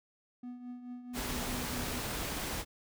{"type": "tone with tremolo", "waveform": "triangle", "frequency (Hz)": 246.2, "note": "B3", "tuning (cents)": -5, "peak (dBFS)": -37, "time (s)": [0.43, 1.99], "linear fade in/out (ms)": 5, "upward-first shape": "triangle", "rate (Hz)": 4.6, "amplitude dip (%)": 65}
{"type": "noise", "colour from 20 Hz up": "pink", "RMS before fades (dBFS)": -37, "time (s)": [1.13, 2.65], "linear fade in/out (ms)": 50}
{"effects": []}